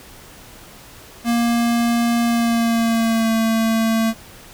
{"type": "tone with pitch glide", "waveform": "square", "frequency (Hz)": [235, 225], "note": ["A#3", "A3"], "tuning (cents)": [14, 39], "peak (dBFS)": -16, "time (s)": [1.24, 4.14], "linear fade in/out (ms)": 50, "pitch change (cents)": -75, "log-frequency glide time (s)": [2.25, 3.3], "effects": ["pink hiss -42 dBFS RMS until 4.53 s"]}